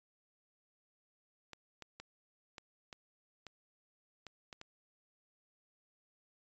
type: clicks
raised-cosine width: 0.2 ms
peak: -30 dBFS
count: 9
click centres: 1.533 / 1.823 / 2 / 2.582 / 2.928 / 3.467 / 4.267 / 4.528 / 4.614 s
effects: resampled to 16000 Hz